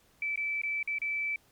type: tone with dropouts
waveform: sine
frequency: 2316 Hz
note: D7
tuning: 25 cents flat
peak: -29 dBFS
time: 0.22-1.36 s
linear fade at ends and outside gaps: 2 ms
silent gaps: 0.359-0.375 / 0.617-0.634 / 0.829-0.875 / 0.985-1.017 s
effects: pink hiss -65 dBFS RMS until 1.51 s + MP3 96 kbps